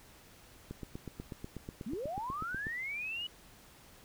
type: click train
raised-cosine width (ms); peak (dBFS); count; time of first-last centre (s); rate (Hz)
3; -28; 17; 0.71-2.668; 8.17
type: linear sweep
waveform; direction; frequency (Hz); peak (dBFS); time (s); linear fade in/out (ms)
sine; up; 187.4 to 2960; -36; 1.86-3.27; 5
effects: pink hiss -58 dBFS RMS until 4.04 s